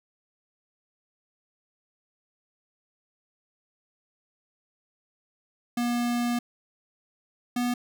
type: tone pair in turn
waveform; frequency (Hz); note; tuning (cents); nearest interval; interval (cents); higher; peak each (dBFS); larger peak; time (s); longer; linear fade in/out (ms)
square; 240 / 244.3; B3 / B3; -49 / -19; unison; 30; second; -25; neither; 5.77-6.39 / 7.56-7.74; first; 5
effects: none